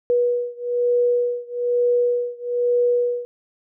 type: beating tone pair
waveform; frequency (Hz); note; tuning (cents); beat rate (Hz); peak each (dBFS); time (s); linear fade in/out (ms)
sine; 485 / 486.1; B4 / B4; -31 / -28; 1.1; -20 / -21; 0.1-3.25; 0
effects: none